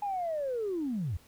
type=linear sweep; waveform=sine; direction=down; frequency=837 to 73.42 Hz; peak=-29 dBFS; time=0.02-1.17 s; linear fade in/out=5 ms; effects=tanh soft clip ceiling -25 dBFS + pink hiss -60 dBFS RMS until 1.27 s